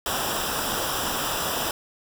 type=noise with comb filter; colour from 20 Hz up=pink; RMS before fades=-27 dBFS; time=0.06-1.71 s; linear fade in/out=2 ms; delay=0.46 ms; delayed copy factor=-0.75; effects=none